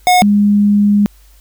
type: tone pair in turn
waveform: square / sine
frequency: 726 / 205.1 Hz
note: F#5 / G#3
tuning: -33 / -21 cents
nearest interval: octave + minor seventh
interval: 2188 cents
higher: first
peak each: -7 dBFS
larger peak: neither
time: 0.07-0.22 / 0.22-1.06 s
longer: second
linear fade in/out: 0 ms
effects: added 50 Hz sine -42 dBFS peak until 1.4 s + white hiss -51 dBFS RMS until 1.4 s